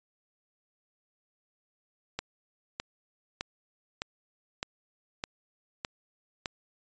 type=click train; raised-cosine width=0.2 ms; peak=-15 dBFS; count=8; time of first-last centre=2.19-6.458 s; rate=1.64 Hz; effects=resampled to 16000 Hz